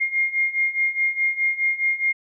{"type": "beating tone pair", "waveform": "sine", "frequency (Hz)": [2125, 2129.8], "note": ["C7", "C7"], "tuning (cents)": [26, 30], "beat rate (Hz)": 4.8, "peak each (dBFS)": [-24, -21], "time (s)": [0, 2.13], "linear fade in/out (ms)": 20, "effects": []}